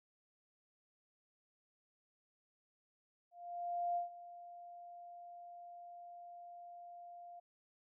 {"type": "tone with ADSR envelope", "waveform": "sine", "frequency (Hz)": 698.5, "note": "F5", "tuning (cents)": 0, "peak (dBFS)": -33, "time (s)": [3.31, 7.4], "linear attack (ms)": 650, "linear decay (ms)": 130, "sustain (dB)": -17, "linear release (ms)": 10, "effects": []}